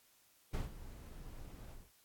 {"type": "noise with ADSR envelope", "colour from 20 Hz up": "brown", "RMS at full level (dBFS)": -35, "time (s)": [0.53, 1.92], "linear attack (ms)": 11, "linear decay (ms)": 150, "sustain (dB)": -15, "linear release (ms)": 220, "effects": ["white hiss -69 dBFS RMS until 2.04 s", "AAC 64 kbps"]}